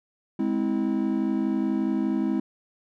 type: chord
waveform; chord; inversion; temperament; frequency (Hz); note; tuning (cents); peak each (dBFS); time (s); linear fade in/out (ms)
triangle; Ab augmented; none; just; 207.7 / 259.6 / 324.5; Ab3 / C4 / E4; 0 / -13 / -27; -25; 0.39-2.4; 5
effects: none